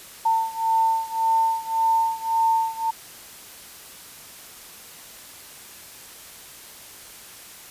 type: beating tone pair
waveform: sine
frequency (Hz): 899 / 900.8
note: A5 / A5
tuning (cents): +37 / +40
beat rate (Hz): 1.8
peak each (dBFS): -21 / -23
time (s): 0.25-2.91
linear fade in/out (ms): 10
effects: white hiss -43 dBFS RMS until 7.7 s + resampled to 32000 Hz